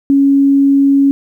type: tone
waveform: sine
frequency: 277.2 Hz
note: C#4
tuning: in tune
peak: -6 dBFS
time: 0.1-1.11 s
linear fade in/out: 0 ms
effects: 8-bit